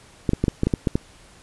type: clicks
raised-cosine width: 3 ms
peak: -6 dBFS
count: 9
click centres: 0.292 / 0.334 / 0.44 / 0.482 / 0.634 / 0.67 / 0.738 / 0.872 / 0.955 s
effects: pink hiss -50 dBFS RMS until 1.42 s + resampled to 24000 Hz